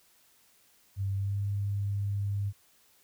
sine tone with pitch glide, 98 to 100.58 Hz, G2 to G2, 0 to +45 cents, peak -28 dBFS, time 0.96-2.53 s, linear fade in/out 50 ms, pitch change +45 cents, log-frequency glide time 1.16-1.38 s, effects white hiss -64 dBFS RMS until 3.03 s

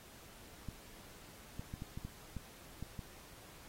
clicks, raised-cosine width 5 ms, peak -30 dBFS, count 9, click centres 0.687 / 1.595 / 1.739 / 1.821 / 1.975 / 2.05 / 2.367 / 2.826 / 2.992 s, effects pink hiss -57 dBFS RMS until 3.68 s + AAC 48 kbps

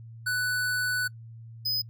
square tone pair in turn, 1489 / 5022 Hz, F#6 / D#8, +11 / +15 cents, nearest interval octave + major sixth, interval 2104 cents, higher second, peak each -26 dBFS, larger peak neither, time 0.26-1.08 / 1.65-1.82 s, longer first, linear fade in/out 10 ms, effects noise-tail reverb RT60 0.1 s tail -25 dB re dry + added 114 Hz sine -42 dBFS peak until 1.89 s

